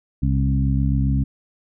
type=harmonic tone with a mistuned harmonic; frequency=67 Hz; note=C2; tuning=42 cents sharp; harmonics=1 / 2 / 3 / 4; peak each=-20 / -20 / -25 / -26 dBFS; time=0.22-1.24 s; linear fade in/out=10 ms; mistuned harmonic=1; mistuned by=-41 cents; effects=none